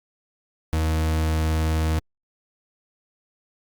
40% pulse tone, 79.2 Hz, D#2, 31 cents sharp, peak -19 dBFS, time 0.73-1.99 s, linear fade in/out 0 ms, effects Opus 48 kbps

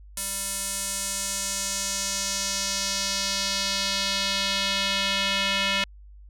square tone with band-pass filter sweep, 196.4 Hz, G3, 4 cents sharp, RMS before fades -27 dBFS, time 0.17-5.84 s, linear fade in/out 2 ms, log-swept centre 9900 to 2900 Hz, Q 1.8, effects added 50 Hz sine -44 dBFS peak until 6.29 s

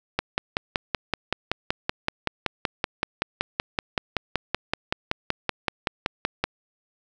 click train, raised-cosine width 0.3 ms, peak -6 dBFS, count 34, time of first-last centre 0.19-6.44 s, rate 5.28 Hz, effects none

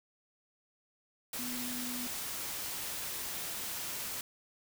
sine tone in noise, 246.9 Hz, B3, in tune, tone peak -40 dBFS, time 1.39-2.07 s, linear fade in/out 2 ms, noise white, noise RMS -39 dBFS, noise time 1.33-4.21 s, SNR -4 dB, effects none

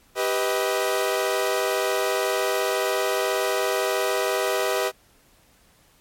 sawtooth chord, G augmented, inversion none, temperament equal with one note detuned, 392 / 493.9 / 630.9 Hz, G4 / B4 / D#5, 0 / 0 / +24 cents, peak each -22 dBFS, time 0.15-4.92 s, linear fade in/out 50 ms, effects pink hiss -58 dBFS RMS until 6 s + MP3 64 kbps

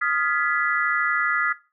sine chord, F half-diminished seventh, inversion third, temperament equal with one note detuned, 1244.5 / 1396.9 / 1696.1 / 1975.5 Hz, Eb6 / F6 / Ab6 / Cb7, 0 / 0 / +36 / 0 cents, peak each -26 dBFS, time 0.01-1.53 s, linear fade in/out 10 ms, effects noise-tail reverb RT60 0.3 s tail -17 dB re dry

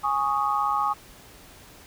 sine chord, Ab suspended fourth, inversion none, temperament equal, 830.6 / 1108.7 / 1244.5 Hz, Ab5 / Db6 / Eb6, 0 / 0 / 0 cents, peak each -26 dBFS, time 0.03-0.94 s, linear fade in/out 20 ms, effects pink hiss -49 dBFS RMS until 1.86 s

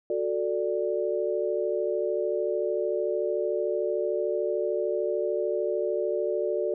sine chord, D major, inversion first, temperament just, 367.1 / 440.5 / 587.3 Hz, F#4 / A4 / D5, -14 / +2 / 0 cents, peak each -29 dBFS, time 0.1-6.74 s, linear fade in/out 2 ms, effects none

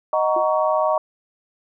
sine chord, D# minor seventh, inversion none, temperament just, 622.3 / 746.7 / 933.4 / 1120.1 Hz, D#5 / F#5 / A#5 / C#6, 0 / +16 / +2 / +18 cents, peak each -19 / -25 / -24 / -23 dBFS, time 0.13-0.98 s, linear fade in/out 2 ms
sine tone with exponential decay, 349.2 Hz, F4, in tune, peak -24 dBFS, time 0.36-0.48 s, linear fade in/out 5 ms, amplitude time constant 26 ms
effects none

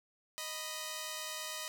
5% pulse tone pair together, 622.3 / 987.8 Hz, D#5 / B5, 0 / 0 cents, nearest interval minor sixth, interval 800 cents, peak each -30 / -31 dBFS, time 0.38-1.68 s, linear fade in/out 0 ms, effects none

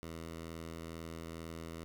10% pulse tone, 82.2 Hz, E2, 4 cents flat, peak -35 dBFS, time 0.03-1.84 s, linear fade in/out 0 ms, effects none

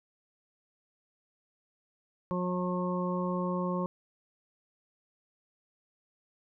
harmonic tone, 180.3 Hz, F#3, 45 cents flat, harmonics 1 / 2 / 3 / 5 / 6, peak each -31 / -37 / -36 / -41 / -37 dBFS, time 2.31-3.86 s, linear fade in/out 0 ms, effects none

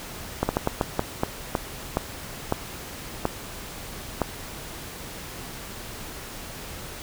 slowing click train, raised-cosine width 1 ms, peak -7 dBFS, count 12, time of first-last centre 0.43-4.217 s, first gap 60 ms, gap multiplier 1.32, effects pink hiss -38 dBFS RMS until 7.02 s

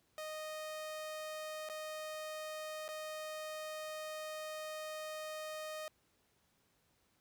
sawtooth tone with dropouts, 620 Hz, D#5, 6 cents flat, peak -38 dBFS, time 0.18-5.88 s, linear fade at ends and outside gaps 1 ms, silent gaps 1.689-1.697 / 2.88-2.888 s, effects pink hiss -75 dBFS RMS until 7.2 s + high-pass 60 Hz 12 dB/octave

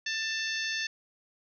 harmonic tone, 888 Hz, A5, 16 cents sharp, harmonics 2 / 3 / 4 / 5 / 6 / 7, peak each -33 / -37 / -38 / -39 / -40 / -42 dBFS, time 0.06-0.87 s, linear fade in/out 5 ms, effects none

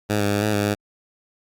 10% pulse tone with pitch steps, 105 / 101.6 / 102.2 / 106.5 / 102.3 / 103.3 Hz, G#2 / G#2 / G#2 / G#2 / G#2 / G#2, +19 / -38 / -27 / +44 / -26 / -9 cents, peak -11 dBFS, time 0.09-0.75 s, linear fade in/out 20 ms, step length 110 ms, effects Opus 48 kbps

